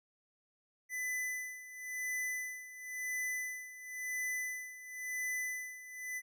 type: tone with tremolo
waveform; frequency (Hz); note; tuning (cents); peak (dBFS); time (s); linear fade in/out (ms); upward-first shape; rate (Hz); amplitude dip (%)
square; 2004; B6; +25; -35; 0.89-6.22; 50; sine; 0.96; 80
effects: none